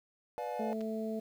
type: chord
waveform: triangle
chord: B diminished seventh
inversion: none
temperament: just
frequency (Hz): 493.9 / 592.7 / 711.2 / 853.4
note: B4 / D5 / F5 / Ab5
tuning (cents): 0 / +16 / +31 / +47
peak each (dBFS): -39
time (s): 0.38-0.73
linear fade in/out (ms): 0
type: harmonic tone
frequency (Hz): 220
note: A3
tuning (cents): 0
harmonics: 1 / 2 / 3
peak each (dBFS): -36 / -39 / -41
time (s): 0.59-1.2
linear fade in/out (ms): 10
type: clicks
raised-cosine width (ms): 0.2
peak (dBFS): -35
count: 2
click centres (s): 0.808 / 0.813
effects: 10-bit